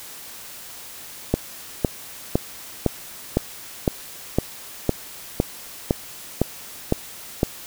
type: click train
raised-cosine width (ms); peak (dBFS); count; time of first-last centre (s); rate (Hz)
2; -3; 13; 1.34-7.431; 1.97
effects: white hiss -39 dBFS RMS until 7.66 s